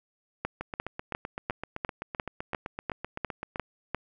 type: two click trains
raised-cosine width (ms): 0.5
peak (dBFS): -19 / -14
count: 24 / 11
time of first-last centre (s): 0.61-3.559 / 0.45-3.947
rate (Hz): 7.8 / 2.86
effects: none